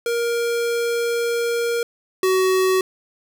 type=tone pair in turn; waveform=square; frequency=469.8 / 375.2 Hz; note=A#4 / F#4; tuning=+13 / +24 cents; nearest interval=major third; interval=389 cents; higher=first; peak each=-20 / -16 dBFS; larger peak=second; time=0.06-1.83 / 2.23-2.81 s; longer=first; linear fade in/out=2 ms; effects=none